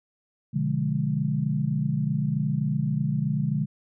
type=chord; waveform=sine; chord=B diminished seventh; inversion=none; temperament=equal; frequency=123.47 / 146.83 / 174.61 / 207.7 Hz; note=B2 / D3 / F3 / Ab3; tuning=0 / 0 / 0 / 0 cents; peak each=-31 / -25 / -31 / -29 dBFS; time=0.53-3.66 s; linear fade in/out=20 ms; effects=none